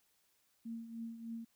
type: tone with tremolo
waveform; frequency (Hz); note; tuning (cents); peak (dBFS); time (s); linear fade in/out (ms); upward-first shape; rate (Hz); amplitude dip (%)
sine; 229.1; A#3; -30; -39; 0.65-1.45; 10; triangle; 3.3; 70
effects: white hiss -75 dBFS RMS until 1.55 s